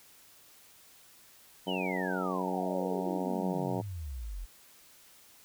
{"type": "harmonic tone", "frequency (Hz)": 92.5, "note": "F#2", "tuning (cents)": 0, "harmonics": [2, 3, 4, 5, 6, 7, 8, 9, 10], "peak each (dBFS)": [-36, -38, -39, -40, -41, -41, -42, -43, -43], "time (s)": [1.66, 3.82], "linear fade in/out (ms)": 20}
{"type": "exponential sweep", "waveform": "sine", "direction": "down", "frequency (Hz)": [3104, 39.99], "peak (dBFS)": -36, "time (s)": [1.67, 4.46], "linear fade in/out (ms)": 20}
{"effects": ["white hiss -58 dBFS RMS until 5.44 s"]}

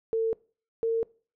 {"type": "tone pair in turn", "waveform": "sine", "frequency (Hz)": [450, 455], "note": ["A4", "A#4"], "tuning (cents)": [39, -42], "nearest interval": "unison", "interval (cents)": 19, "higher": "second", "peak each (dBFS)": -23, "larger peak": "neither", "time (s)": [[0.13, 0.33], [0.83, 1.03]], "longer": "neither", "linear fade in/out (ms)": 0, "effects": ["noise-tail reverb RT60 0.4 s tail -23 dB re dry"]}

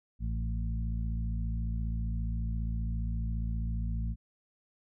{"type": "harmonic tone with a mistuned harmonic", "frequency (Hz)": 56, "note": "A1", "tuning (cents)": 31, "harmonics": [1, 2, 3, 4], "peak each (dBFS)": [-31, -37, -41, -43], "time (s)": [0.19, 4.16], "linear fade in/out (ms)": 50, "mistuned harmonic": 2, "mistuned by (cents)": -19, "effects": []}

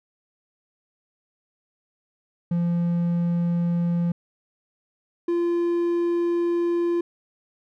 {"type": "tone pair in turn", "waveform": "triangle", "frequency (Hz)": [172.1, 344.2], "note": ["F3", "F4"], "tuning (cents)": [-25, -25], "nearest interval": "octave", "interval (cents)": 1200, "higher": "second", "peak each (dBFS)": -18, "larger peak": "neither", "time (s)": [[2.51, 4.12], [5.28, 7.01]], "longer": "second", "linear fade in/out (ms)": 5, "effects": []}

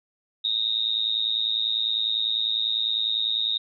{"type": "tone with amplitude modulation", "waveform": "sine", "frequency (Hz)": 3729, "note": "A#7", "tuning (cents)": 0, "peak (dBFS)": -18, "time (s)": [0.44, 3.58], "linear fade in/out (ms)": 10, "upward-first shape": "sine", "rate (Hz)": 110, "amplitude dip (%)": 95, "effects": []}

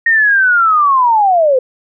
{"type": "linear sweep", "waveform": "sine", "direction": "down", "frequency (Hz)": [1864.7, 493.9], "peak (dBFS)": -7, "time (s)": [0.06, 1.59], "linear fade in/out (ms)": 5, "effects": []}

